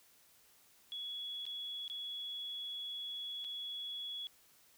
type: tone with dropouts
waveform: sine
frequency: 3370 Hz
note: G#7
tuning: 25 cents sharp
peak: -40 dBFS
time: 0.92-4.27 s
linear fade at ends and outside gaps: 0 ms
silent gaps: 1.454-1.465 / 1.879-1.899 / 3.443-3.447 s
effects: white hiss -66 dBFS RMS until 4.77 s